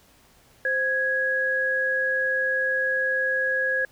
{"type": "tone pair together", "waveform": "sine", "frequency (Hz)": [522.2, 1661.2], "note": ["C5", "G#6"], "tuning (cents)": [-3, 0], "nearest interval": "octave + minor sixth", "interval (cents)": 2003, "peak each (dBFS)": [-28, -22], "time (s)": [0.65, 3.85], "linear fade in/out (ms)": 2, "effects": ["pink hiss -57 dBFS RMS until 3.91 s"]}